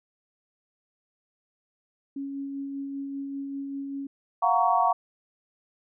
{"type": "tone with tremolo", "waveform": "sine", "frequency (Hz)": 276.8, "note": "C#4", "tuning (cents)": -2, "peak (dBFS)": -30, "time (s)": [2.16, 4.07], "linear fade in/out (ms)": 5, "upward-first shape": "sine", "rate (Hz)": 5.1, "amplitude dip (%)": 25}
{"type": "chord", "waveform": "sine", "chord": "Gb major seventh", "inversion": "third", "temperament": "equal with one note detuned", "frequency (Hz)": [698.5, 740, 932.3, 1121], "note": ["F5", "Gb5", "Bb5", "Db6"], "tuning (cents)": [0, 0, 0, 19], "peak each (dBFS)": -25, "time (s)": [4.42, 4.93], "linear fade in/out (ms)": 10}
{"effects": []}